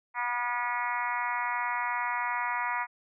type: harmonic tone with a mistuned harmonic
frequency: 242.7 Hz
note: B3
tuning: 30 cents flat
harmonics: 3 / 4 / 5 / 6 / 7 / 8 / 9 / 10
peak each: -40 / -31 / -37 / -38 / -41 / -36 / -38 / -45 dBFS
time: 0.14-2.87 s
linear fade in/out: 50 ms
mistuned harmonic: 6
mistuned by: -20 cents
effects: none